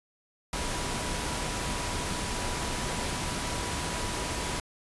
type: tone in noise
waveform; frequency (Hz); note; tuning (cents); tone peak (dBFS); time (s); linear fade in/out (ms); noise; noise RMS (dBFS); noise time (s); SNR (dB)
sine; 976; B5; -21; -41; 0.53-4.6; 2; pink; -32; 0.53-4.6; -12
effects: resampled to 24000 Hz